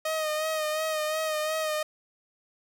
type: tone with vibrato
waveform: sawtooth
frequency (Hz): 622.3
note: D#5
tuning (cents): 0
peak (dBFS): -23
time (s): 0.05-1.83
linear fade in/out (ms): 5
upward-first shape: sine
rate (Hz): 2.8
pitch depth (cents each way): 35
effects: none